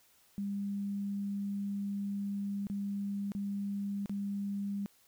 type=tone with dropouts; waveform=sine; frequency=200.5 Hz; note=G3; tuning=39 cents sharp; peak=-33 dBFS; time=0.38-4.86 s; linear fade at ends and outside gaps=0 ms; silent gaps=2.669-2.699 / 3.319-3.35 / 4.059-4.095 s; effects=white hiss -66 dBFS RMS until 5.07 s